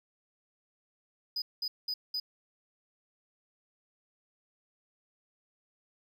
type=tone bursts; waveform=triangle; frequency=4978 Hz; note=D#8; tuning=in tune; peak=-30 dBFS; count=4; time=1.36-2.2 s; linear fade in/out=5 ms; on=60 ms; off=200 ms; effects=none